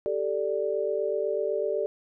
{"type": "chord", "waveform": "sine", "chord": "G suspended second", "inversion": "none", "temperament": "equal", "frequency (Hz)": [392, 440, 587.3], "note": ["G4", "A4", "D5"], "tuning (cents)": [0, 0, 0], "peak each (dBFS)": [-30, -29, -29], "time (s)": [0.06, 1.86], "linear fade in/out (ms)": 0, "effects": []}